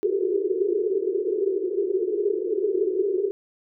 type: band-pass noise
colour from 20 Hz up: white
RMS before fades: -24 dBFS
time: 0.03-3.31 s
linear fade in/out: 0 ms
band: 360 to 430 Hz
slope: 96 dB/octave
effects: none